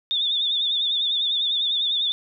sine tone with vibrato, 3558 Hz, A7, 19 cents sharp, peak -20 dBFS, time 0.11-2.12 s, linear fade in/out 0 ms, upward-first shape triangle, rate 10 Hz, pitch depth 100 cents each way, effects none

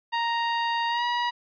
sawtooth tone with pitch glide, 932.3 to 962.4 Hz, A#5 to B5, 0 to -45 cents, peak -20 dBFS, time 0.12-1.31 s, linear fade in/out 20 ms, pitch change +55 cents, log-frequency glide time 0.88-1.04 s, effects resampled to 11025 Hz

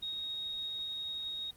sine tone, 3753 Hz, A#7, 11 cents sharp, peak -35 dBFS, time 0.02-1.51 s, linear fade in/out 10 ms, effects pink hiss -60 dBFS RMS until 1.56 s + Opus 32 kbps

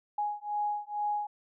sine beating tone pair, 830.6 / 832.8 Hz, G#5 / G#5, 0 / +5 cents, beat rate 2.2 Hz, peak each -33 / -33 dBFS, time 0.18-1.27 s, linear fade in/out 5 ms, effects none

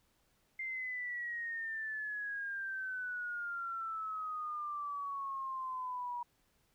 sine exponential sweep, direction down, 2100 to 959 Hz, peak -37 dBFS, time 0.59-6.23 s, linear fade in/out 5 ms, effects pink hiss -74 dBFS RMS until 6.74 s

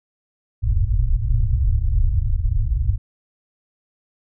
pink low-pass noise, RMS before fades -18 dBFS, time 0.62-2.98 s, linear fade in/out 20 ms, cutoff 120 Hz, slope 96 dB/octave, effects none

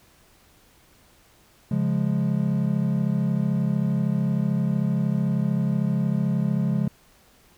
triangle chord, Db major, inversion none, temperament equal, 138.59 / 174.61 / 207.7 Hz, Db3 / F3 / Ab3, 0 / 0 / 0 cents, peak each -23 dBFS, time 1.71-6.88 s, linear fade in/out 5 ms, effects pink hiss -57 dBFS RMS until 7.57 s

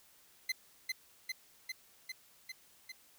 25% pulse tone with echo, 2056 Hz, C7, 31 cents flat, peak -28 dBFS, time 0.49-0.52 s, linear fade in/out 5 ms, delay 400 ms, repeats 6, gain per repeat -2 dB, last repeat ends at 2.92 s, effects white hiss -64 dBFS RMS until 3.18 s

